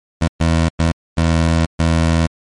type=tone bursts at uneven times; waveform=20% pulse; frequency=82.1 Hz; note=E2; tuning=6 cents flat; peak=-7 dBFS; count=5; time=0.21-0.28 / 0.4-0.69 / 0.79-0.92 / 1.17-1.66 / 1.79-2.27 s; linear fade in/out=10 ms; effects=low-pass 9000 Hz 12 dB/octave + MP3 48 kbps